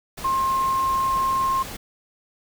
sine tone in noise, 1063 Hz, C6, 27 cents sharp, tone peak -19 dBFS, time 0.24-1.63 s, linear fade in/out 10 ms, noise pink, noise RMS -35 dBFS, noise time 0.17-1.77 s, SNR +13 dB, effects none

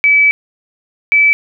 sine tone pair in turn, 2296 / 2306 Hz, D7 / D7, -40 / -32 cents, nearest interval unison, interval 8 cents, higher second, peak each -6 dBFS, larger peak neither, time 0.04-0.31 / 1.12-1.33 s, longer first, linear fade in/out 0 ms, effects none

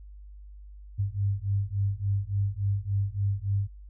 sine beating tone pair, 98 / 101.5 Hz, G2 / G#2, 0 / -39 cents, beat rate 3.5 Hz, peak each -28 / -28 dBFS, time 0.98-3.68 s, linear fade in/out 20 ms, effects added 50 Hz sine -43 dBFS peak until 3.89 s

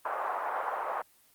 white band-pass noise, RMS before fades -33 dBFS, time 0.05-1.02 s, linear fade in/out 5 ms, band 600 to 1200 Hz, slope 24 dB/octave, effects white hiss -63 dBFS RMS until 1.34 s + Opus 24 kbps

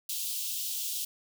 white high-pass noise, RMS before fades -34 dBFS, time 0.09-1.05 s, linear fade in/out 5 ms, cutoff 2900 Hz, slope 48 dB/octave, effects none

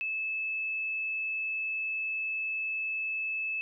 sine tone, 2610 Hz, E7, 18 cents flat, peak -30 dBFS, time 0.01-3.61 s, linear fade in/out 0 ms, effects none

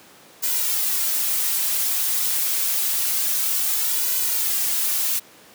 blue noise with flanger, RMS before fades -22 dBFS, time 0.42-5.2 s, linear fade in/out 20 ms, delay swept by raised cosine 2 to 5.6 ms, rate 0.27 Hz, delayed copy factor +0.75, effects pink hiss -48 dBFS RMS until 5.54 s + high-pass 200 Hz 12 dB/octave

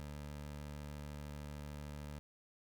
20% pulse tone, 73.42 Hz, D2, in tune, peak -40 dBFS, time 0-2.19 s, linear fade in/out 0 ms, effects none

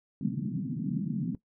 pink band-pass noise, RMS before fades -32 dBFS, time 0.21-1.35 s, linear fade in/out 2 ms, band 140 to 260 Hz, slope 48 dB/octave, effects noise-tail reverb RT60 0.1 s tail -17 dB re dry

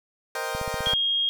20% pulse chord, C minor seventh, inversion third, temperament equal, 466.2 / 523.3 / 622.3 / 784 Hz, Bb4 / C5 / Eb5 / G5, 0 / 0 / 0 / 0 cents, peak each -29 dBFS, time 0.35-0.94 s, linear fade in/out 2 ms
click train, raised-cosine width 5 ms, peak -22 dBFS, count 7, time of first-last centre 0.55-0.935 s, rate 15.6 Hz
sine tone, 3252 Hz, G#7, 37 cents flat, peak -21 dBFS, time 0.86-1.29 s, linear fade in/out 0 ms
effects none

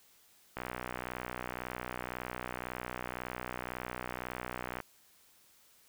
click train, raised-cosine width 0.5 ms, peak -22 dBFS, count 263, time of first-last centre 0.57-4.803 s, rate 61.9 Hz, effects white hiss -64 dBFS RMS until 5.88 s

